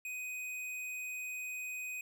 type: tone with hard clipping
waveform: triangle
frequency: 2500 Hz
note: D#7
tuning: 8 cents sharp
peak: -40 dBFS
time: 0.05-2.01 s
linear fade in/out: 2 ms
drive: 18 dB
effects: none